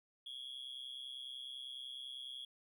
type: tone with amplitude modulation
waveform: triangle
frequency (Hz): 3322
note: G#7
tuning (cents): 0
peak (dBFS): -39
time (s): 0.26-2.45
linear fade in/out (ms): 5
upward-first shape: sine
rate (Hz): 130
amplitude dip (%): 90
effects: tanh soft clip ceiling -36 dBFS